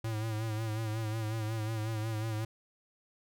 square tone with vibrato, 110 Hz, A2, in tune, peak -33 dBFS, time 0.04-2.45 s, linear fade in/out 5 ms, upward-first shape sine, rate 5.5 Hz, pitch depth 52 cents each way, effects none

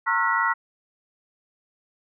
sine tone cluster, 916 / 1086 / 1342 / 1445 / 1938 Hz, A#5 / C#6 / E6 / F#6 / B6, -31 / -36 / +31 / -41 / -33 cents, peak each -26 dBFS, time 0.06-0.54 s, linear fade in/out 20 ms, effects none

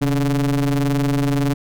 square ring-modulated tone, 72.6 Hz, D2, 19 cents flat, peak -14 dBFS, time 0.01-1.54 s, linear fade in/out 10 ms, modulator 207 Hz, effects none

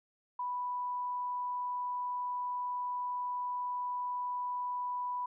sine tone, 987.8 Hz, B5, in tune, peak -33 dBFS, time 0.39-5.26 s, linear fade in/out 5 ms, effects none

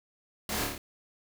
pink noise with echo, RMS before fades -34 dBFS, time 0.49-0.64 s, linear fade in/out 2 ms, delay 28 ms, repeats 5, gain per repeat -2 dB, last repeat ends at 0.78 s, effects none

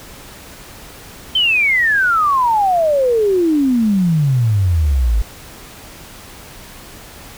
sine exponential sweep, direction down, 3136 to 51 Hz, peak -11 dBFS, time 1.35-5.22 s, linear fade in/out 5 ms, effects pink hiss -37 dBFS RMS until 7.37 s

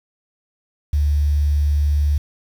sine tone, 73.2 Hz, D2, 5 cents flat, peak -14 dBFS, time 0.93-2.18 s, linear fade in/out 5 ms, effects 7-bit

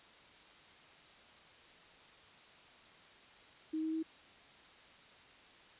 sine tone with pitch steps, 314.9 / 317.8 / 320.8 Hz, D#4 / D#4 / E4, +21 / +37 / -47 cents, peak -34 dBFS, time 3.73-4.03 s, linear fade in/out 10 ms, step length 100 ms, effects white hiss -59 dBFS RMS until 5.79 s + resampled to 8000 Hz

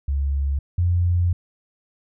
sine tone pair in turn, 69.7 / 87.82 Hz, C#2 / F2, +10 / +10 cents, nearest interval major third, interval 400 cents, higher second, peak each -19 / -16 dBFS, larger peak second, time 0.08-0.59 / 0.78-1.33 s, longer second, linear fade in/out 5 ms, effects none

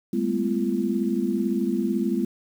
sine tone cluster, 200.1 / 218.1 / 251.8 / 340.6 Hz, G3 / A3 / B3 / F4, +36 / -15 / +34 / -43 cents, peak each -27 dBFS, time 0.13-2.25 s, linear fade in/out 5 ms, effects 8-bit

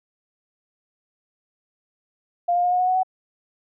sine tone with pitch steps, 699 / 707.1 / 715.3 / 723.7 / 732.1 / 740.6 / 749.2 Hz, F5 / F5 / F5 / F#5 / F#5 / F#5 / F#5, +1 / +21 / +41 / -39 / -19 / +1 / +21 cents, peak -17 dBFS, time 2.48-3.033 s, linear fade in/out 10 ms, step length 79 ms, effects none

